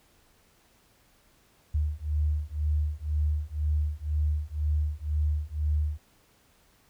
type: beating tone pair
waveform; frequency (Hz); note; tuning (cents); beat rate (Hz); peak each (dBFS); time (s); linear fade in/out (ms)
sine; 74.4 / 76.4; D2 / D#2; +23 / -31; 2; -28; 1.74-5.98; 10
effects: pink hiss -63 dBFS RMS until 6.89 s